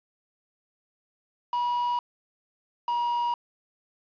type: tone pair in turn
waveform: triangle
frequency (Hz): 968 / 955.8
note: B5 / A#5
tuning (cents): -35 / +43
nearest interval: unison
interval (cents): 22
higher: first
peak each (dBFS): -22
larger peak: neither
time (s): 1.53-1.99 / 2.88-3.34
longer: neither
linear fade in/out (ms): 2
effects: resampled to 11025 Hz + 8-bit